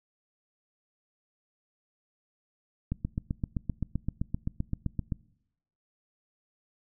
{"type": "click train", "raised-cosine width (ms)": 5, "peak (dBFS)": -17, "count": 18, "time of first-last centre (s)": [2.92, 5.122], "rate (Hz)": 7.72, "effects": ["noise-tail reverb RT60 0.8 s tail -23 dB re dry"]}